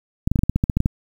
clicks, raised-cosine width 5 ms, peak -5 dBFS, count 12, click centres 0.275 / 0.316 / 0.358 / 0.391 / 0.435 / 0.496 / 0.56 / 0.639 / 0.698 / 0.77 / 0.804 / 0.859 s, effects 7-bit

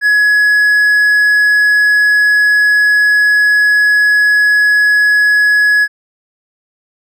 triangle tone, 1684 Hz, G#6, 24 cents sharp, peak -5 dBFS, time 0.01-5.88 s, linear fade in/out 50 ms, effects none

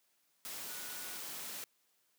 sine tone in noise, 1465 Hz, F#6, 18 cents flat, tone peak -54 dBFS, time 0.69-1.17 s, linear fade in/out 0 ms, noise white, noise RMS -44 dBFS, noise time 0.45-1.64 s, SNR -13 dB, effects white hiss -75 dBFS RMS until 2.18 s + high-pass 150 Hz 12 dB/octave

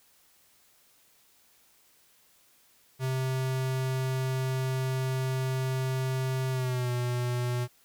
square tone with pitch glide, 130.81 to 122.76 Hz, C3 to B2, 0 to -10 cents, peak -28 dBFS, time 2.99-7.68 s, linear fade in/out 50 ms, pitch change -110 cents, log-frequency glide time 6.51-6.91 s, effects white hiss -63 dBFS RMS until 7.84 s

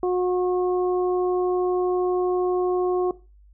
harmonic tone, 362.5 Hz, F#4, 35 cents flat, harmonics 1 / 2 / 3, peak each -20 / -29 / -34 dBFS, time 0.03-3.11 s, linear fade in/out 2 ms, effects noise-tail reverb RT60 0.3 s tail -18 dB re dry + added 50 Hz sine -49 dBFS peak until 3.53 s

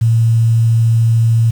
sine tone with quantisation, 114.2 Hz, A#2, 35 cents flat, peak -8 dBFS, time 0.01-1.51 s, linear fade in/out 10 ms, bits 6, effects none

